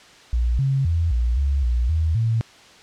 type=tone with pitch steps; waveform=sine; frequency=59.4 / 135.6 / 83.4 / 59.5 / 69.3 / 60 / 80 / 113.3 Hz; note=A#1 / C#3 / E2 / A#1 / C#2 / B1 / D#2 / A#2; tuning=+33 / -38 / +21 / +36 / 0 / -49 / +49 / -49 cents; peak=-17 dBFS; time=0.33-2.41 s; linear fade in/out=0 ms; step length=260 ms; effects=white hiss -47 dBFS RMS until 2.82 s + low-pass 5000 Hz 12 dB/octave